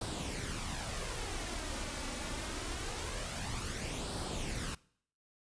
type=noise with flanger; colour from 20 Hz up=pink; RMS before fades=-39 dBFS; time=0.01-4.75 s; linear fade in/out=5 ms; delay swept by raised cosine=0.22 to 3.52 ms; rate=0.24 Hz; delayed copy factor=+0.5; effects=noise-tail reverb RT60 0.6 s tail -22 dB re dry + resampled to 22050 Hz